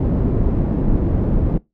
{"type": "low-pass noise", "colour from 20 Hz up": "pink", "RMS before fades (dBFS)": -17, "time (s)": [0, 1.58], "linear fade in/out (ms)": 5, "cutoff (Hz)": 330, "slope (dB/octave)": 12, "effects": ["noise-tail reverb RT60 0.2 s tail -22 dB re dry"]}